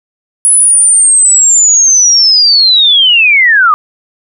sine linear sweep, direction down, 10290 to 1174.7 Hz, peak -3 dBFS, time 0.45-3.74 s, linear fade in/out 0 ms, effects none

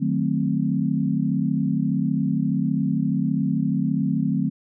sine chord, D# diminished seventh, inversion none, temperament equal with one note detuned, 153.33 / 185 / 220 / 261.6 Hz, D#3 / F#3 / A3 / C4, -25 / 0 / 0 / 0 cents, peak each -25 dBFS, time 0-4.5 s, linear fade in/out 20 ms, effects none

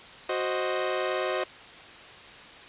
sawtooth chord, C diminished, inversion second, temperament equal, 370 / 523.3 / 622.3 Hz, Gb4 / C5 / Eb5, 0 / 0 / 0 cents, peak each -27 dBFS, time 0.29-1.44 s, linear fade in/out 5 ms, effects white hiss -46 dBFS RMS until 2.68 s + resampled to 8000 Hz

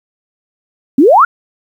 sine exponential sweep, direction up, 246.9 to 1480 Hz, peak -3 dBFS, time 0.98-1.25 s, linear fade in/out 5 ms, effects 7-bit

